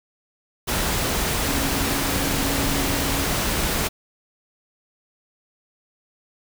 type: tone in noise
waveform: sine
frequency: 277.2 Hz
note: C#4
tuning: in tune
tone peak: -28 dBFS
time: 1.45-3.27 s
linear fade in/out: 20 ms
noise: pink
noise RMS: -23 dBFS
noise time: 0.67-3.89 s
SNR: -8 dB
effects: none